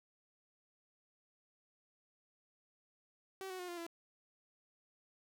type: tone with pitch steps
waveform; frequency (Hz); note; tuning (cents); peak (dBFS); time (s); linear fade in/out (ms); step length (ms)
sawtooth; 383 / 371 / 359.4 / 348.2 / 337.3; G4 / F#4 / F4 / F4 / E4; -40 / +5 / +50 / -5 / +40; -39; 3.41-3.865; 0; 91
effects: none